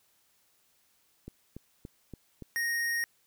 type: click train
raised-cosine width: 3 ms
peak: -29 dBFS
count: 5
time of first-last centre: 1.28-2.423 s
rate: 3.5 Hz
type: tone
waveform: square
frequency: 1864.7 Hz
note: A#6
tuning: in tune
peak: -29 dBFS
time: 2.56-3.04 s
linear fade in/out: 0 ms
effects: white hiss -69 dBFS RMS until 3.26 s